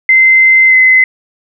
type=tone with pitch glide; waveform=sine; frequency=2070 to 2045 Hz; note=C7 to C7; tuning=-19 to -40 cents; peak=-3 dBFS; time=0.09-1.04 s; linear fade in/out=2 ms; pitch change=-21 cents; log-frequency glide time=0.67-0.75 s; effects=none